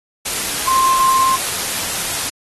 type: tone in noise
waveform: sine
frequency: 1054 Hz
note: C6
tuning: 12 cents sharp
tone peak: -12 dBFS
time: 0.67-1.36 s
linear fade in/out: 10 ms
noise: white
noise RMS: -21 dBFS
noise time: 0.25-2.3 s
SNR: +6 dB
effects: AAC 32 kbps